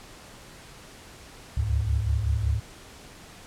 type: tone cluster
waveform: sine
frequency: 69.8 / 75.2 / 105.2 Hz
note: C#2 / D2 / G#2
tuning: +13 / +42 / +23 cents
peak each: -26 / -28 / -26 dBFS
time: 1.57-2.6 s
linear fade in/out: 5 ms
effects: pink hiss -47 dBFS RMS until 3.46 s + low-pass 10000 Hz 12 dB/octave